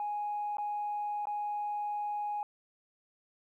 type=tone with dropouts; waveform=sine; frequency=830.6 Hz; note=G#5; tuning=in tune; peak=-31 dBFS; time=0-2.43 s; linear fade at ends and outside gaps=1 ms; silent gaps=0.57-0.583 / 1.255-1.27 s; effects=tanh soft clip ceiling -28 dBFS + 12-bit